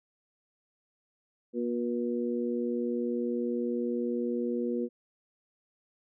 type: harmonic tone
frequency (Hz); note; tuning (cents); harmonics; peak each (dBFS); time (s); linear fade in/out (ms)
120; B2; -49; 2 / 3 / 4; -31 / -33 / -34; 1.53-4.89; 50
effects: none